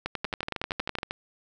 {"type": "two click trains", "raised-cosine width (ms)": 0.3, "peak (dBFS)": [-13, -15], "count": [11, 12], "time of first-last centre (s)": [[0.06, 0.986], [0.25, 1.109]], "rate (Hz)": [10.8, 12.8], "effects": []}